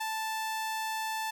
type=tone; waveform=sawtooth; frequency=880 Hz; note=A5; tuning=in tune; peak=-28 dBFS; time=0-1.31 s; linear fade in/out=10 ms; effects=none